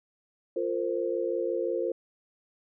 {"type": "chord", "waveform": "sine", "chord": "F suspended fourth", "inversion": "none", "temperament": "equal with one note detuned", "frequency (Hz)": [349.2, 457.6, 523.3], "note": ["F4", "Bb4", "C5"], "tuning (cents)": [0, -32, 0], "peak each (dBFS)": -31, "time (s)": [0.56, 1.92], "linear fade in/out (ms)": 5, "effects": []}